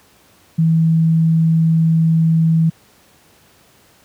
sine tone, 162.5 Hz, E3, 24 cents flat, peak -10 dBFS, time 0.58-2.7 s, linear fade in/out 10 ms, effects pink hiss -51 dBFS RMS until 4.04 s + high-pass 80 Hz 12 dB/octave

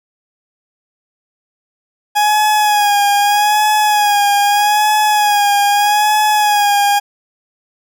40% pulse tone with vibrato, 830.6 Hz, G#5, in tune, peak -9 dBFS, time 2.15-7 s, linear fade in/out 20 ms, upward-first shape sine, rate 0.8 Hz, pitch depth 41 cents each way, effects none

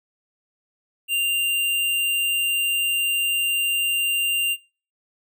square tone, 2786 Hz, F7, 5 cents flat, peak -20 dBFS, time 1.08-4.57 s, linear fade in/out 50 ms, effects noise-tail reverb RT60 0.4 s tail -25 dB re dry

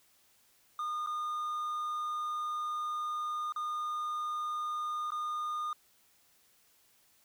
triangle tone with dropouts, 1220 Hz, D#6, 34 cents flat, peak -31 dBFS, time 0.79-5.73 s, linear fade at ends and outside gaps 2 ms, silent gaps 1.063-1.071 / 3.523-3.561 / 5.105-5.119 s, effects white hiss -67 dBFS RMS until 7.24 s

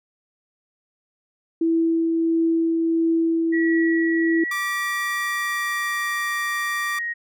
sine tone with tremolo, 329.3 Hz, E4, 2 cents flat, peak -16 dBFS, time 1.61-4.44 s, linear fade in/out 5 ms, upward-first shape triangle, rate 1.5 Hz, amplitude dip 25%
sine tone with pitch glide, 1931 to 1879.3 Hz, B6 to A#6, -39 to +14 cents, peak -24 dBFS, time 3.52-7.14 s, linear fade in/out 20 ms, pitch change -47 cents, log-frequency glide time 4.53-6.39 s
sawtooth tone, 1174.7 Hz, D6, in tune, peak -23 dBFS, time 4.51-6.99 s, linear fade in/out 5 ms
effects none

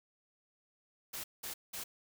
white noise bursts, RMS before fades -42 dBFS, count 3, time 1.13-1.84 s, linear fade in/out 10 ms, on 110 ms, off 190 ms, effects none

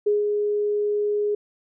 sine tone with ADSR envelope, 415.3 Hz, G#4, in tune, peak -16 dBFS, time 0.06-1.35 s, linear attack 10 ms, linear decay 160 ms, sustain -4 dB, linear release 5 ms, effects none

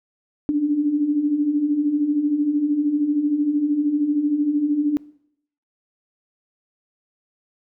sine beating tone pair, 283.3 / 296.3 Hz, C#4 / D4, +38 / +15 cents, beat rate 13 Hz, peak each -25 / -18 dBFS, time 0.49-4.97 s, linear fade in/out 0 ms, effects noise-tail reverb RT60 0.7 s tail -22 dB re dry

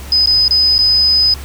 sine tone with dropouts, 5020 Hz, D#8, 15 cents sharp, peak -8 dBFS, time 0.12-1.34 s, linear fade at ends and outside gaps 2 ms, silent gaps 0.26-0.272 / 0.481-0.508 / 0.782-0.789 s, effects added 69 Hz sine -27 dBFS peak until 1.44 s + pink hiss -34 dBFS RMS until 1.44 s

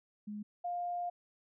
sine tone pair in turn, 208.9 / 704.2 Hz, G#3 / F5, +10 / +14 cents, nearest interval octave + major sixth, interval 2104 cents, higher second, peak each -39 / -34 dBFS, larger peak second, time 0.27-0.43 / 0.64-1.1 s, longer second, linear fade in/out 10 ms, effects none

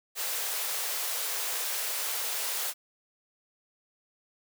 white high-pass noise, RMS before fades -32 dBFS, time 0.15-2.74 s, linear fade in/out 50 ms, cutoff 420 Hz, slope 48 dB/octave, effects none

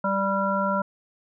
harmonic tone, 196 Hz, G3, in tune, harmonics 1 / 3 / 5 / 7, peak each -27 / -27 / -27 / -27 dBFS, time 0.04-0.82 s, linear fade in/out 5 ms, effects none

